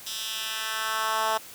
10% pulse tone with high-pass filter sweep, 220 Hz, A3, in tune, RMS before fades -29 dBFS, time 0.06-1.38 s, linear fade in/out 10 ms, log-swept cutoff 4200 to 750 Hz, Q 1.5, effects white hiss -45 dBFS RMS until 1.54 s

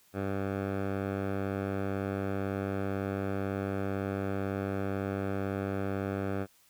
10% pulse tone with low-pass filter, 98 Hz, G2, in tune, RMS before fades -33 dBFS, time 0.13-6.47 s, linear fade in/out 50 ms, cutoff 1600 Hz, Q 0.83, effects white hiss -64 dBFS RMS until 6.69 s

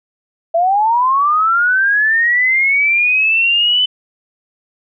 sine linear sweep, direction up, 654 to 3028 Hz, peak -10 dBFS, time 0.54-3.86 s, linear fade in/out 10 ms, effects none

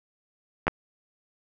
clicks, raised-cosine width 0.5 ms, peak -8 dBFS, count 2, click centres 0.669 / 0.68 s, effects none

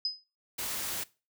sine tone with exponential decay, 5030 Hz, D#8, 18 cents sharp, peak -25 dBFS, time 0.05-0.24 s, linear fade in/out 2 ms, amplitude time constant 41 ms
white noise, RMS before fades -35 dBFS, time 0.58-1.04 s, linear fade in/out 10 ms
effects noise-tail reverb RT60 0.3 s tail -20 dB re dry

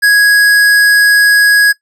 sine tone with tanh clipping, 1661.2 Hz, G#6, in tune, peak -6 dBFS, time 0.02-1.73 s, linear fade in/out 20 ms, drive 18 dB, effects noise-tail reverb RT60 0.1 s tail -20 dB re dry

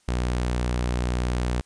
sawtooth tone, 61 Hz, B1, 21 cents flat, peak -19 dBFS, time 0.08-1.61 s, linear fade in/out 0 ms, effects white hiss -63 dBFS RMS until 1.65 s + resampled to 22050 Hz

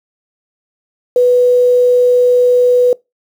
sine tone with quantisation, 493.9 Hz, B4, in tune, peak -6 dBFS, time 1.16-2.93 s, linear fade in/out 2 ms, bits 6, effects noise-tail reverb RT60 0.2 s tail -23 dB re dry

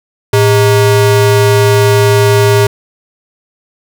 square ring-modulated tone, 258.1 Hz, C4, 23 cents flat, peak -3 dBFS, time 0.33-2.67 s, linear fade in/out 5 ms, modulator 147 Hz, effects none

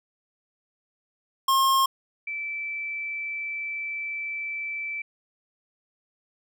square / sine tone pair in turn, 1072 / 2323 Hz, C6 / D7, +42 / -20 cents, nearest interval octave + minor second, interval 1338 cents, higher second, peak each -19 / -29 dBFS, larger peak first, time 1.48-1.86 / 2.27-5.02 s, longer second, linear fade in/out 5 ms, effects none

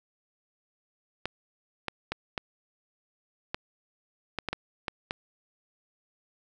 clicks, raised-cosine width 0.3 ms, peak -14 dBFS, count 10, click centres 1.256 / 1.883 / 2.12 / 2.378 / 3.545 / 4.387 / 4.487 / 4.53 / 4.882 / 5.109 s, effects none

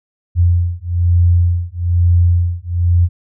sine beating tone pair, 86.6 / 87.7 Hz, F2 / F2, -14 / +8 cents, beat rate 1.1 Hz, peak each -13 dBFS, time 0.35-3.09 s, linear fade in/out 50 ms, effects none

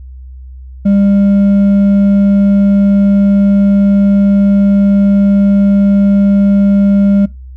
sine tone with hard clipping, 199.5 Hz, G3, 31 cents sharp, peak -7 dBFS, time 0.85-7.26 s, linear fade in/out 10 ms, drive 4 dB, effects noise-tail reverb RT60 0.2 s tail -20 dB re dry + added 64 Hz sine -27 dBFS peak until 7.56 s

